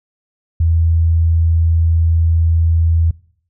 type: tone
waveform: sine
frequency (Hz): 82.41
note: E2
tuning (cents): 0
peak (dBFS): -10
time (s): 0.6-3.11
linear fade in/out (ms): 5
effects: noise-tail reverb RT60 0.6 s tail -22 dB re dry